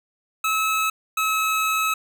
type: tone pair in turn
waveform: 25% pulse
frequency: 1294 / 1289.4 Hz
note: E6 / E6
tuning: -32 / -39 cents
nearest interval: unison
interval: 7 cents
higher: first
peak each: -16 dBFS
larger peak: neither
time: 0.44-0.9 / 1.17-1.94 s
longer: second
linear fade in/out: 5 ms
effects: none